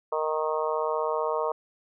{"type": "harmonic tone", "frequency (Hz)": 155.56, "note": "D#3", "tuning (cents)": 0, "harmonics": [3, 4, 5, 6, 7, 8], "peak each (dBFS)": [-29, -30, -38, -32, -32, -38], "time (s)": [0.12, 1.52], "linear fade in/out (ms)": 5, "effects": []}